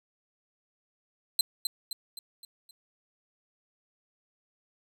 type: tone with echo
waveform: sawtooth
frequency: 4087 Hz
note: C8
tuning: 41 cents flat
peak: -18 dBFS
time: 1.39-1.41 s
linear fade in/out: 2 ms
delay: 260 ms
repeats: 5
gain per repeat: -6 dB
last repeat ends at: 2.71 s
effects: none